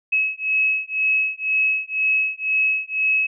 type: beating tone pair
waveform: sine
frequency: 2570 / 2572 Hz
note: E7 / E7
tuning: -45 / -43 cents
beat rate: 2 Hz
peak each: -21 dBFS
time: 0.12-3.27 s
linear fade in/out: 10 ms
effects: none